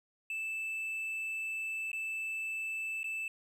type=tone with dropouts; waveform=triangle; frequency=2637 Hz; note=E7; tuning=in tune; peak=-33 dBFS; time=0.3-3.28 s; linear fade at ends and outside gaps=2 ms; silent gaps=1.917-1.93 / 3.032-3.042 s; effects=none